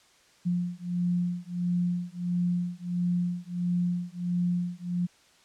sine beating tone pair, 175.7 / 177.2 Hz, F3 / F3, +11 / +25 cents, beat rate 1.5 Hz, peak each -29 dBFS, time 0.45-5.07 s, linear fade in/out 20 ms, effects white hiss -60 dBFS RMS until 5.44 s + low-pass 7000 Hz 12 dB/octave

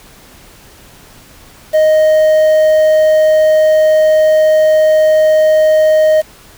triangle tone with quantisation, 622.3 Hz, D#5, in tune, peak -4 dBFS, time 1.73-6.22 s, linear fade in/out 20 ms, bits 5, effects pink hiss -40 dBFS RMS until 6.57 s

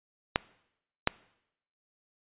clicks, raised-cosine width 0.3 ms, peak -6 dBFS, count 2, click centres 0.359 / 1.074 s, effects noise-tail reverb RT60 0.8 s tail -22 dB re dry + resampled to 8000 Hz

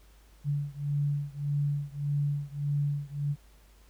sine beating tone pair, 143.4 / 145.1 Hz, D3 / D3, -41 / -21 cents, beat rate 1.7 Hz, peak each -30 / -31 dBFS, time 0.44-3.36 s, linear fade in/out 50 ms, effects added 51 Hz sine -55 dBFS peak until 3.89 s + pink hiss -63 dBFS RMS until 3.89 s

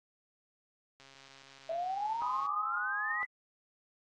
click train, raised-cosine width 0.2 ms, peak -38 dBFS, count 200, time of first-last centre 1-2.463 s, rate 136 Hz
sine exponential sweep, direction up, 647 to 2013 Hz, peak -33 dBFS, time 1.69-3.25 s, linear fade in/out 5 ms
sine chord, Ab major, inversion none, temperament equal, 830.6 / 1046.5 / 1244.5 Hz, Ab5 / C6 / Eb6, 0 / 0 / 0 cents, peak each -43 / -43 / -38 dBFS, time 2.22-3.23 s, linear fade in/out 0 ms
effects AAC 32 kbps

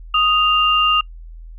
sine tone pair together, 1244.6 / 2794 Hz, D#6 / F7, 0 / 0 cents, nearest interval octave + major second, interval 1400 cents, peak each -15 dBFS, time 0.14-1.01 s, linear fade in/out 5 ms, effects noise-tail reverb RT60 0.1 s tail -25 dB re dry + added 41 Hz sine -33 dBFS peak until 1.58 s

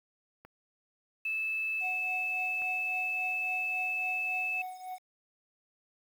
clicks, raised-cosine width 0.5 ms, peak -35 dBFS, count 2, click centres 0.45 / 2.62 s
sine tone, 2620 Hz, E7, 11 cents flat, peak -30 dBFS, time 1.25-4.62 s, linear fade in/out 5 ms
triangle tone with tremolo, 740 Hz, F#5, in tune, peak -34 dBFS, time 1.8-4.99 s, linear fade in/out 50 ms, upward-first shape triangle, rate 3.6 Hz, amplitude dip 75%
effects 9-bit

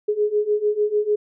sine beating tone pair, 415.3 / 422 Hz, G#4 / G#4, 0 / +28 cents, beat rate 6.7 Hz, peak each -22 / -20 dBFS, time 0.08-1.16 s, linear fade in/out 10 ms, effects none

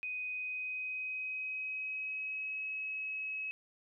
sine tone with pitch glide, 2500 to 2564 Hz, D#7 to E7, +8 to -49 cents, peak -36 dBFS, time 0.03-3.51 s, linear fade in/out 0 ms, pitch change +43 cents, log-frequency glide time 0.31-2.67 s, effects none

